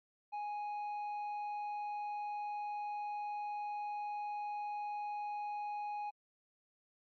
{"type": "tone with tanh clipping", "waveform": "sine", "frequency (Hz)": 830.6, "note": "G#5", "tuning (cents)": 0, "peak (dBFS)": -39, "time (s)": [0.32, 6.11], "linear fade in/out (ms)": 20, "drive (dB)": 5, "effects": ["AAC 64 kbps"]}